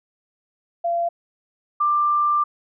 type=tone pair in turn; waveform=sine; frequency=685 / 1185.1 Hz; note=F5 / D6; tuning=-34 / +15 cents; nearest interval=major sixth; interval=949 cents; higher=second; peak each=-19 / -16 dBFS; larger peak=second; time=0.84-1.09 / 1.8-2.44 s; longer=second; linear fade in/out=10 ms; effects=none